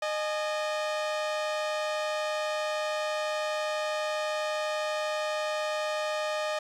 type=tone pair together; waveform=sawtooth; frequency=613 / 841.4 Hz; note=D#5 / G#5; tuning=-26 / +22 cents; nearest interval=perfect fourth; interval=548 cents; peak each=-25 / -34 dBFS; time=0.02-6.59 s; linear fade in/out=5 ms; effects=low-pass 6000 Hz 12 dB/octave + 10-bit